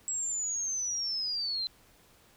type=linear sweep; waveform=sine; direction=down; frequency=7730 to 4045 Hz; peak=-30 dBFS; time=0.08-1.67 s; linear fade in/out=0 ms; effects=pink hiss -61 dBFS RMS until 2.36 s